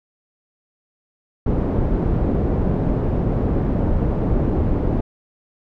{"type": "low-pass noise", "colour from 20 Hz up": "pink", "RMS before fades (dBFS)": -19, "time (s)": [1.46, 5.01], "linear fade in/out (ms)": 5, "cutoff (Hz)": 460, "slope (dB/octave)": 12, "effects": []}